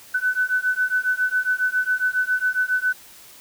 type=beating tone pair; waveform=sine; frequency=1500 / 1507.3 Hz; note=F#6 / F#6; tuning=+23 / +32 cents; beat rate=7.3 Hz; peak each=-22 dBFS; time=0.14-2.93 s; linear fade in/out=10 ms; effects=white hiss -46 dBFS RMS until 3.4 s